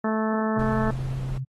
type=harmonic tone; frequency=218.7 Hz; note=A3; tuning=10 cents flat; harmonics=1 / 2 / 3 / 4 / 5 / 6 / 7 / 8; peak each=-24 / -30 / -31 / -33 / -34 / -34 / -42 / -37 dBFS; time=0.04-0.91 s; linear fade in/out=5 ms
type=tone with pitch glide; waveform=sine; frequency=129.6 to 131.71 Hz; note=C3 to C3; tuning=-16 to +12 cents; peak=-27 dBFS; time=0.56-1.45 s; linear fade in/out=20 ms; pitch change=+28 cents; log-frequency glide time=0.76-1.19 s
type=noise; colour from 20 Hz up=brown; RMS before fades=-33 dBFS; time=0.59-1.38 s; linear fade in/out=5 ms
effects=AAC 32 kbps